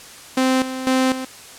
sawtooth tone with tremolo, 260 Hz, C4, 11 cents flat, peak -11 dBFS, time 0.37-1.25 s, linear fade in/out 5 ms, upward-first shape square, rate 2 Hz, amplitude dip 70%, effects white hiss -40 dBFS RMS until 1.58 s + low-pass 10000 Hz 12 dB/octave

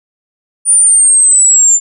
sine linear sweep, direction down, 9397 to 7170 Hz, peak -4 dBFS, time 0.65-1.8 s, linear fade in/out 50 ms, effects none

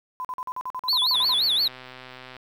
sine tone bursts, 1013 Hz, B5, 44 cents sharp, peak -28 dBFS, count 13, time 0.2-1.339 s, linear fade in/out 0 ms, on 47 ms, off 44 ms
triangle tone with vibrato, 3897 Hz, B7, 24 cents flat, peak -18 dBFS, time 0.88-1.68 s, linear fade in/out 5 ms, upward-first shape sine, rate 5.7 Hz, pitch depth 250 cents each way
click train, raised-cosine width 0.3 ms, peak -25 dBFS, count 158, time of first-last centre 1.14-2.367 s, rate 128 Hz
effects 9-bit

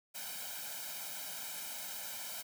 white noise with comb filter, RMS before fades -43 dBFS, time 0.14-2.43 s, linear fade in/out 20 ms, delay 1.3 ms, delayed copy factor +1, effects high-pass 200 Hz 12 dB/octave

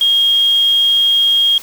sine tone, 3250 Hz, G#7, 38 cents flat, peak -9 dBFS, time 0.01-1.58 s, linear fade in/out 2 ms, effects white hiss -34 dBFS RMS until 1.62 s

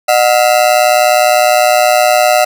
40% pulse ring-modulated tone, 671 Hz, E5, 31 cents sharp, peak -3 dBFS, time 0.08-2.45 s, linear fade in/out 10 ms, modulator 59.8 Hz, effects none

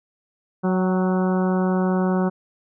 harmonic tone with a mistuned harmonic, 185 Hz, F#3, in tune, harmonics 1 / 2 / 3 / 4 / 5 / 6 / 7 / 8, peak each -19 / -25 / -29 / -31 / -33 / -35 / -36 / -37 dBFS, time 0.63-2.3 s, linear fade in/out 20 ms, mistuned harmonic 4, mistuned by +29 cents, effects none

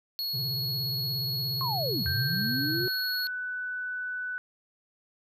square tone, 4338 Hz, C#8, 38 cents flat, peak -30 dBFS, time 0.19-3.27 s, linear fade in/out 0 ms
triangle tone with vibrato, 133.5 Hz, C3, 35 cents sharp, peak -31 dBFS, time 0.33-2.88 s, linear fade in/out 20 ms, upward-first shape square, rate 17 Hz, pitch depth 140 cents each way
sine linear two-way sweep, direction down then up, 1100 to 73.42 to 377.2 Hz, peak -30 dBFS, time 1.61-2.88 s, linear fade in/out 0 ms, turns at 2.07 s
sine tone with pitch glide, 1570 to 1493.1 Hz, G6 to F#6, +2 to +15 cents, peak -31 dBFS, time 2.06-4.38 s, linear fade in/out 0 ms, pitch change -87 cents, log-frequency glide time 2.4-3.17 s
effects none

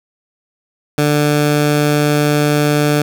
15% pulse tone, 147.9 Hz, D3, 13 cents sharp, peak -5 dBFS, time 0.98-3.02 s, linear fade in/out 2 ms, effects none

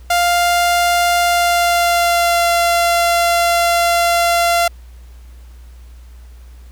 sawtooth tone with pitch glide, 698.5 to 687.7 Hz, F5 to F5, 0 to -27 cents, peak -8 dBFS, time 0.1-4.68 s, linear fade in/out 5 ms, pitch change -27 cents, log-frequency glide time 1.2-2.49 s, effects added 60 Hz sine -35 dBFS peak until 6.71 s + pink hiss -52 dBFS RMS until 6.71 s

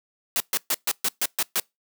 white noise bursts, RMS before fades -23 dBFS, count 8, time 0.36-1.598 s, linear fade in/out 0 ms, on 41 ms, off 130 ms, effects noise-tail reverb RT60 0.2 s tail -26 dB re dry + high-pass 200 Hz 12 dB/octave

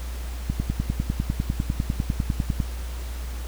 click train, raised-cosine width 5 ms, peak -11 dBFS, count 22, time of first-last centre 0.5-2.602 s, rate 9.99 Hz, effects added 60 Hz sine -29 dBFS peak until 3.47 s + pink hiss -42 dBFS RMS until 3.47 s

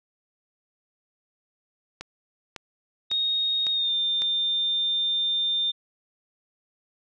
click train, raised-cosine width 0.2 ms, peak -18 dBFS, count 5, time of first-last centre 2.01-4.22 s, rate 1.81 Hz
sine tone with pitch glide, 3729 to 3600 Hz, A#7 to A7, 0 to +39 cents, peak -22 dBFS, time 3.1-5.72 s, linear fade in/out 20 ms, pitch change -61 cents, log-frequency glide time 3.72-3.93 s
effects none

